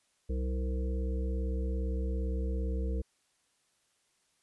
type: harmonic tone with a mistuned harmonic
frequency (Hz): 64.1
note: C2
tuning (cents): -35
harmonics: 1 / 3 / 5 / 7 / 8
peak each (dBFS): -30 / -41 / -44 / -42 / -48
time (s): 0.29-3.02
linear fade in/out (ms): 10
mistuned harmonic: 7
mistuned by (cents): +25
effects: white hiss -73 dBFS RMS until 4.42 s + resampled to 24000 Hz